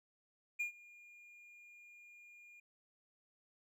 triangle tone with ADSR envelope, 2420 Hz, D#7, 49 cents flat, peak -32 dBFS, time 0.59-2.6 s, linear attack 15 ms, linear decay 110 ms, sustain -23 dB, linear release 5 ms, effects none

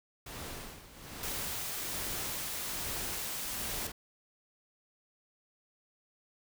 pink noise with tremolo, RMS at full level -42 dBFS, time 0.26-3.92 s, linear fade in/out 5 ms, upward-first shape sine, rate 1.2 Hz, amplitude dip 75%
white noise, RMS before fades -38 dBFS, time 1.23-3.87 s, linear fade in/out 2 ms
effects none

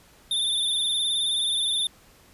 square tone with vibrato, 3563 Hz, A7, 21 cents sharp, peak -23 dBFS, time 0.31-1.87 s, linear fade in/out 2 ms, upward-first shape triangle, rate 19 Hz, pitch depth 62 cents each way, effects pink hiss -55 dBFS RMS until 2.33 s + resampled to 32000 Hz

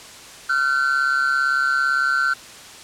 triangle tone pair together, 1380.2 / 1518 Hz, F6 / F#6, -21 / +44 cents, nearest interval major second, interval 165 cents, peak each -18 dBFS, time 0.49-2.34 s, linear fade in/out 10 ms, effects white hiss -40 dBFS RMS until 2.83 s + low-pass 8000 Hz 12 dB/octave

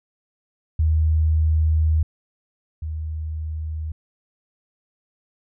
sine tone pair in turn, 78.7 / 78.34 Hz, D#2 / D#2, +20 / +12 cents, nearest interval unison, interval 8 cents, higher first, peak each -15 / -25 dBFS, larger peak first, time 0.79-2.03 / 2.82-3.92 s, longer first, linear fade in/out 5 ms, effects none

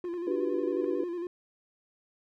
triangle tone with vibrato, 347.8 Hz, F4, 7 cents flat, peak -30 dBFS, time 0.04-1.27 s, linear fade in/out 2 ms, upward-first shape square, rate 11 Hz, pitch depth 42 cents each way
clicks, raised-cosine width 0.5 ms, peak -37 dBFS, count 3, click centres 0.05 / 0.14 / 0.844 s
sine chord, G major seventh, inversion second, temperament just, 294 / 367.5 / 392 / 490 Hz, D4 / F#4 / G4 / B4, +2 / -12 / 0 / -14 cents, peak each -34 dBFS, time 0.27-1.04 s, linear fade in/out 5 ms
effects none

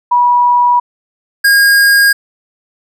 sine / square tone pair in turn, 972 / 1626.7 Hz, B5 / G#6, -28 / -36 cents, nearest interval major sixth, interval 892 cents, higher second, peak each -6 dBFS, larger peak neither, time 0.11-0.8 / 1.44-2.13 s, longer neither, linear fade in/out 10 ms, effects none

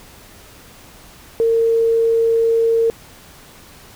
sine tone, 456.7 Hz, A#4, 36 cents flat, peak -12 dBFS, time 1.4-2.9 s, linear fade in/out 0 ms, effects pink hiss -43 dBFS RMS until 3.95 s

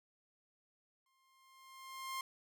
sawtooth tone with exponential growth, 1059 Hz, C6, 21 cents sharp, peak -34 dBFS, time 1.06-2.21 s, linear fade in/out 2 ms, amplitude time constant 250 ms, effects none

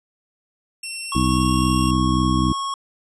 15% pulse tone with pitch glide, 2710 to 2767 Hz, E7 to F7, +47 to -17 cents, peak -21 dBFS, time 0.83-1.91 s, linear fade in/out 5 ms, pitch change +36 cents, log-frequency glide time 1.04-1.52 s
square tone, 1098 Hz, C#6, 17 cents flat, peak -24 dBFS, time 1.12-2.74 s, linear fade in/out 2 ms
harmonic tone, 63.7 Hz, C2, 46 cents flat, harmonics 1 / 2 / 3 / 4 / 5, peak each -23 / -23 / -23 / -23 / -23 dBFS, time 1.15-2.53 s, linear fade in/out 5 ms
effects resampled to 24000 Hz

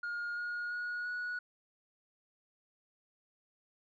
sine tone with pitch steps, 1423 / 1436.2 / 1449.5 / 1463 Hz, F6 / F6 / F#6 / F#6, +32 / +48 / -36 / -20 cents, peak -33 dBFS, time 0.03-1.39 s, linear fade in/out 5 ms, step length 340 ms, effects tanh soft clip ceiling -34 dBFS

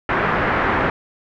white low-pass noise, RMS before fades -19 dBFS, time 0.09-0.9 s, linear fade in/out 2 ms, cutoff 1800 Hz, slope 24 dB/octave, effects none

